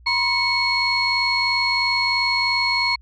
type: tone cluster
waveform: sine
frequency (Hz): 958 / 1041 / 2213 / 4313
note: A#5 / C6 / C#7 / C#8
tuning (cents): +47 / -9 / -3 / -48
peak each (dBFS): -25 / -27 / -20 / -21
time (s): 0.06-2.96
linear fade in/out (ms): 10
effects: tanh soft clip ceiling -10 dBFS + added 60 Hz sine -45 dBFS peak until 3.01 s